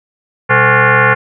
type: tone with frequency modulation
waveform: sine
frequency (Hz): 196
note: G3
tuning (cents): 0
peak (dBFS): -6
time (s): 0.49-1.15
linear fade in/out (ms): 20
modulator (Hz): 319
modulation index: 5.9
effects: none